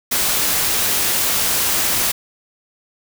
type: noise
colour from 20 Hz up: white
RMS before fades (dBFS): -18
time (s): 0.11-2.12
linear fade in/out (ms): 10
effects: none